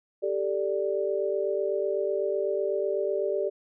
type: chord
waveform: sine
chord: G suspended second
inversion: none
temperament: equal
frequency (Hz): 392 / 440 / 587.3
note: G4 / A4 / D5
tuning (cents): 0 / 0 / 0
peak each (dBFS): -28 / -31 / -29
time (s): 0.22-3.5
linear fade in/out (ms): 20
effects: none